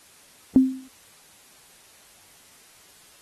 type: tone with exponential decay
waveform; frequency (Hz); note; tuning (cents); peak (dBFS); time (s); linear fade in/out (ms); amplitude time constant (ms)
sine; 261.6; C4; 0; -8; 0.56-0.88; 1; 68
effects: white hiss -53 dBFS RMS until 3.21 s + AAC 32 kbps